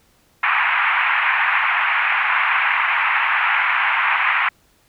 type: band-pass noise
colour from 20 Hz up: white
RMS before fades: -18 dBFS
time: 0.43-4.49 s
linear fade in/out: 5 ms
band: 840 to 2500 Hz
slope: 48 dB/octave
effects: pink hiss -58 dBFS RMS until 4.88 s